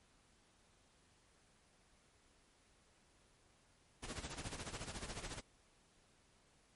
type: noise with tremolo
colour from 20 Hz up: pink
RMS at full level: -44 dBFS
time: 4.02-5.41 s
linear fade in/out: 20 ms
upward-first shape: sine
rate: 14 Hz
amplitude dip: 70%
effects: pink hiss -71 dBFS RMS until 6.75 s + MP3 48 kbps